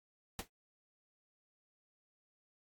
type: noise with exponential decay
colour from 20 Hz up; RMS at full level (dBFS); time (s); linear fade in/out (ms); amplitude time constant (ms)
pink; -37; 0.39-0.48; 1; 19
effects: AAC 64 kbps

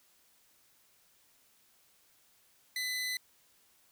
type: tone pair together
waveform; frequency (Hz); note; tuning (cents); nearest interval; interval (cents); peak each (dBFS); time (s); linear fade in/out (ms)
25% pulse; 2005 / 4248; B6 / C8; +26 / +25; octave + minor second; 1299; -30 / -38; 2.76-3.17; 2
effects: white hiss -67 dBFS RMS until 3.91 s

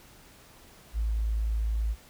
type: tone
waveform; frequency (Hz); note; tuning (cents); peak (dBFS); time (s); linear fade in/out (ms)
sine; 54.8; A1; -6; -25; 0.93-1.96; 50
effects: pink hiss -54 dBFS RMS until 2.09 s

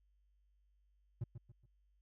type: tone with echo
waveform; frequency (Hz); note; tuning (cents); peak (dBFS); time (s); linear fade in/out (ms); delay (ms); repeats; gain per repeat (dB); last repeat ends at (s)
triangle; 116.9; A#2; +5; -34; 1.21-1.24; 5; 140; 3; -9; 1.66
effects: added 50 Hz sine -70 dBFS peak until 2.01 s

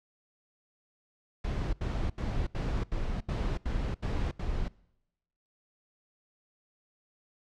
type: noise bursts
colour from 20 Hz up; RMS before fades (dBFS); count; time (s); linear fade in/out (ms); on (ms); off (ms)
brown; -31; 9; 1.44-4.682; 5; 290; 79
effects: noise-tail reverb RT60 0.9 s tail -24 dB re dry + low-pass 5000 Hz 12 dB/octave

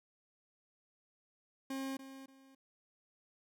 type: tone with echo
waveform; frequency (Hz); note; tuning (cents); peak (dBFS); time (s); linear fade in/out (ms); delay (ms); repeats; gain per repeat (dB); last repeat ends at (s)
40% pulse; 268.5; C4; +45; -37; 1.7-1.97; 5; 290; 2; -11; 2.55
effects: none

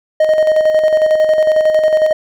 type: tone with tremolo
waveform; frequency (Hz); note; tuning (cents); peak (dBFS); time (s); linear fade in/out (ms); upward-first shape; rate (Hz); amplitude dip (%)
triangle; 622.3; D#5; 0; -5; 0.2-2.13; 5; square; 11; 45
effects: none

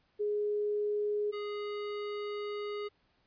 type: tone pair in turn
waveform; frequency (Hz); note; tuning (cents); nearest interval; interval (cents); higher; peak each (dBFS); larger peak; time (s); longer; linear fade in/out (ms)
sine / square; 416.4 / 414.1; G#4 / G#4; +5 / -5; unison; 10; first; -29 / -36; first; 0.19-1.32 / 1.32-2.89; second; 20
effects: pink hiss -72 dBFS RMS until 3.26 s + resampled to 11025 Hz

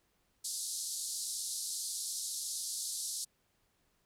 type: band-pass noise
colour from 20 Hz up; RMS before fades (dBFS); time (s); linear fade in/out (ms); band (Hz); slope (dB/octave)
white; -39; 0.44-3.25; 10; 4000 to 11000; 48
effects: pink hiss -75 dBFS RMS until 4.05 s

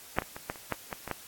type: clicks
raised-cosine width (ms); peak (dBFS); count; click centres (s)
0.5; -9 / -21 / -25 / -17 / -30 / -13 / -18 / -22 / -15; 9; 0.186 / 0.221 / 0.365 / 0.499 / 0.558 / 0.723 / 0.928 / 1.077 / 1.113
effects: white hiss -49 dBFS RMS until 1.27 s + AAC 64 kbps

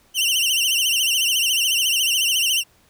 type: tone with vibrato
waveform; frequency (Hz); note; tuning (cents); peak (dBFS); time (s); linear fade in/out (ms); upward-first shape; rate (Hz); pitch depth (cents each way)
sawtooth; 2910; F#7; -29; -14; 0.14-2.64; 50; sine; 14; 120
effects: pink hiss -57 dBFS RMS until 2.89 s

